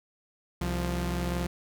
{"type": "tone pair together", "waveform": "sawtooth", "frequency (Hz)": [65.41, 175.11], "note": ["C2", "F3"], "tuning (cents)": [0, 5], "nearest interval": "octave + perfect fourth", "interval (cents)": 1705, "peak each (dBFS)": -27, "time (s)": [0.61, 1.47], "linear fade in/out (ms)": 5, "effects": []}